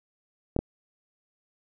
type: clicks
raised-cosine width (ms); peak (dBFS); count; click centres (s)
2; -13; 2; 0.564 / 0.59
effects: none